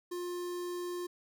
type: tone with notch filter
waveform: square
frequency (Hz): 353.8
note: F4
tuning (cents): +23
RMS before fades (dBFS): -38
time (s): 0.11-1.07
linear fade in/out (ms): 10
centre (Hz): 2300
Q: 1.3
effects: none